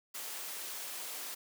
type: high-pass noise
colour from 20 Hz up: white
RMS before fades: -42 dBFS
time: 0.14-1.35 s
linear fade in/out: 10 ms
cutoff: 350 Hz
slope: 12 dB/octave
effects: none